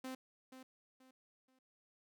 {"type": "tone with echo", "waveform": "sawtooth", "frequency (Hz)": 259.7, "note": "C4", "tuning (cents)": -13, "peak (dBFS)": -39, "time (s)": [0.04, 0.15], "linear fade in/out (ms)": 5, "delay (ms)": 480, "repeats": 3, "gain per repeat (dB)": -10, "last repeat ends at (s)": 1.59, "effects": []}